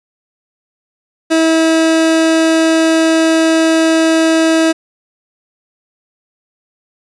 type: tone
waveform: 30% pulse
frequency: 323.4 Hz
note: E4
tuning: 33 cents flat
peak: -6 dBFS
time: 1.3-4.73 s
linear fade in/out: 20 ms
effects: resampled to 22050 Hz + 8-bit